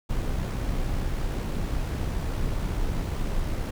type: noise with amplitude modulation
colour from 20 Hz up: brown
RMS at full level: -26 dBFS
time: 0.09-3.71 s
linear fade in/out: 10 ms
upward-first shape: sine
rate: 65.1 Hz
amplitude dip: 30%
effects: none